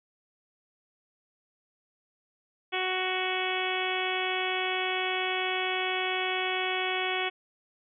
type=harmonic tone; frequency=371.3 Hz; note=F#4; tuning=6 cents sharp; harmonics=1 / 2 / 3 / 4 / 5 / 6 / 7 / 8 / 9; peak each=-34 / -34 / -38 / -38 / -38 / -34 / -36 / -38 / -37 dBFS; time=2.72-7.3 s; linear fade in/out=20 ms; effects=none